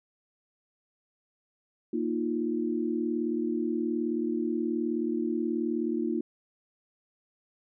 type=chord; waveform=sine; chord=Bb suspended fourth; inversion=none; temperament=just; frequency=233.1 / 310.8 / 349.6 Hz; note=Bb3 / Eb4 / F4; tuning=0 / -2 / +2 cents; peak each=-31 dBFS; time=1.93-6.21 s; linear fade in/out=5 ms; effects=none